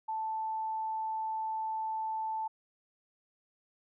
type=tone; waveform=sine; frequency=880 Hz; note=A5; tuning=in tune; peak=-32 dBFS; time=0.08-2.48 s; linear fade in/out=10 ms; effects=none